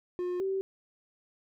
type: tone pair in turn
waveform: triangle / sine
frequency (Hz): 358 / 385.3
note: F4 / G4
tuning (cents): +43 / -30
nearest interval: minor second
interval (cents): 127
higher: second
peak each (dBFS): -28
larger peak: neither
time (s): 0.19-0.4 / 0.4-0.61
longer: neither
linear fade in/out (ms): 0
effects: none